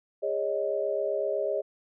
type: chord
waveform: sine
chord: Ab suspended fourth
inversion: none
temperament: equal with one note detuned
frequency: 408.2 / 554.4 / 622.3 Hz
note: Ab4 / Db5 / Eb5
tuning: -30 / 0 / 0 cents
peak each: -31 / -30 / -30 dBFS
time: 0.22-1.62 s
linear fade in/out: 20 ms
effects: none